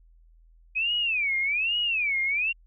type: tone with vibrato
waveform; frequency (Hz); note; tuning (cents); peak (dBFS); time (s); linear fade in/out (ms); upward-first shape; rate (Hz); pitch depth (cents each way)
sine; 2483; D#7; -4; -23; 0.75-2.53; 20; sine; 1.2; 270
effects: added 41 Hz sine -53 dBFS peak until 2.66 s